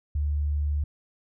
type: tone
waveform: sine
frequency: 73.42 Hz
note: D2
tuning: in tune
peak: -23 dBFS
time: 0.15-0.84 s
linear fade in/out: 5 ms
effects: none